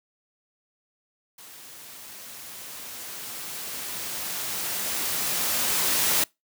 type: noise with level ramp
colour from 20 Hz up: white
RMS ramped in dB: -46 to -22 dBFS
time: 1.38-6.24 s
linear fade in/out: 5 ms
effects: noise-tail reverb RT60 0.2 s tail -25 dB re dry + high-pass 100 Hz 12 dB/octave